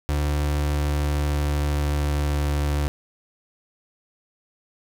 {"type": "tone with pitch glide", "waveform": "35% pulse", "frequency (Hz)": [73.42, 72.87], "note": ["D2", "D2"], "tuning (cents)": [0, -13], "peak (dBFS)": -19, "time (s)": [0.09, 2.88], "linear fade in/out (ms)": 0, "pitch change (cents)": -13, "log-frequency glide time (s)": [0.41, 2.53], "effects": ["10-bit"]}